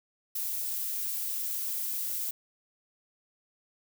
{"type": "noise", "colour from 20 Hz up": "violet", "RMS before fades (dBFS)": -33, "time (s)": [0.35, 2.31], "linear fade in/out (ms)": 5, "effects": []}